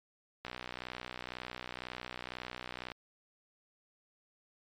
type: click train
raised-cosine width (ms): 0.3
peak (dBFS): -24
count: 154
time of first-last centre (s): 0.45-2.918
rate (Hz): 62
effects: MP3 64 kbps